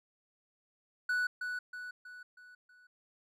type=tone with echo; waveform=triangle; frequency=1480 Hz; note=F#6; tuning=in tune; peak=-27 dBFS; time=1.09-1.27 s; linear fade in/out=5 ms; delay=320 ms; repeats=5; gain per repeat=-6 dB; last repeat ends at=2.87 s; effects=none